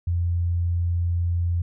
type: tone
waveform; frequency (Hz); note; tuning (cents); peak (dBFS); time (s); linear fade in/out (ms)
sine; 86.4; F2; -18; -20; 0.07-1.62; 5
effects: none